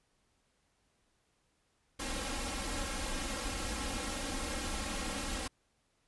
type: noise with comb filter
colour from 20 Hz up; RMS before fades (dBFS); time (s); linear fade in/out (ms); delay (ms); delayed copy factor
pink; -37; 1.99-5.48; 10; 3.7; +0.9
effects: pink hiss -75 dBFS RMS until 6.07 s + resampled to 24000 Hz